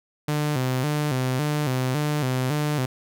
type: tone with vibrato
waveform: sawtooth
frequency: 138.59 Hz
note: C#3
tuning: in tune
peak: -18 dBFS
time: 0.28-2.86 s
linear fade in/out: 5 ms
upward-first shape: square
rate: 1.8 Hz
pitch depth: 130 cents each way
effects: none